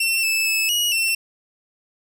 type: tone with pitch steps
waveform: sawtooth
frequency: 2703 / 2627 / 2609 / 2901 / 2696 Hz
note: E7 / E7 / E7 / F#7 / E7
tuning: +43 / -7 / -18 / -35 / +38 cents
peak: -15 dBFS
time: 0-1.15 s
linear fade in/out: 5 ms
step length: 230 ms
effects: none